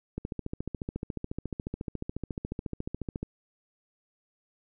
click train, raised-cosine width 3 ms, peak -20 dBFS, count 44, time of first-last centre 0.18-3.23 s, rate 14.1 Hz, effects none

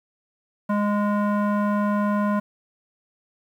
square tone with low-pass filter, 206.3 Hz, G#3, 11 cents flat, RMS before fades -22 dBFS, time 0.69-2.4 s, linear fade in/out 10 ms, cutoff 1200 Hz, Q 2.4, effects 9-bit

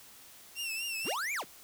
sawtooth tone with vibrato, 2704 Hz, E7, 43 cents sharp, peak -31 dBFS, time 0.55-1.16 s, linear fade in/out 50 ms, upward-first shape triangle, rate 4.1 Hz, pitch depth 87 cents each way
square linear two-way sweep, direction up then down, 43.65 to 2446 to 43.65 Hz, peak -33 dBFS, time 1.04-1.45 s, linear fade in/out 50 ms, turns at 1.33 s
effects white hiss -54 dBFS RMS until 1.63 s

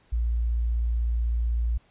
sine tone, 58 Hz, A#1, 8 cents flat, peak -22 dBFS, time 0.12-1.78 s, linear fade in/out 10 ms, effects pink hiss -62 dBFS RMS until 1.9 s + resampled to 8000 Hz

